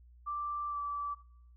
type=tone with pitch glide; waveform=sine; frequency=1174.7 to 1157.9 Hz; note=D6 to D6; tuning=0 to -25 cents; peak=-34 dBFS; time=0.26-1.15 s; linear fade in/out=20 ms; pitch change=-25 cents; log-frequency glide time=0.69-0.78 s; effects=noise-tail reverb RT60 0.6 s tail -17 dB re dry + added 60 Hz sine -55 dBFS peak until 1.56 s